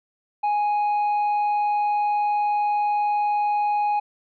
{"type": "tone with tanh clipping", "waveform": "triangle", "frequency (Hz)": 830.6, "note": "G#5", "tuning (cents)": 0, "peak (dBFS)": -20, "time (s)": [0.43, 4], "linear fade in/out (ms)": 10, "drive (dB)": 8, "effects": []}